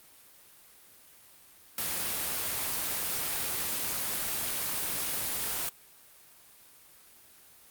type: noise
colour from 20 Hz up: white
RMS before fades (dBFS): -32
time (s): 1.78-5.69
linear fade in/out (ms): 2
effects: white hiss -56 dBFS RMS until 7.7 s + Opus 32 kbps